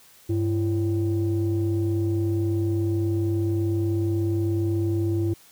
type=tone pair together; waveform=sine; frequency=100 / 336.4 Hz; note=G2 / E4; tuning=+35 / +35 cents; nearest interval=octave + major sixth; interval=2100 cents; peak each=-22 / -23 dBFS; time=0.29-5.34 s; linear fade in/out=10 ms; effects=tanh soft clip ceiling -16 dBFS + white hiss -53 dBFS RMS until 5.51 s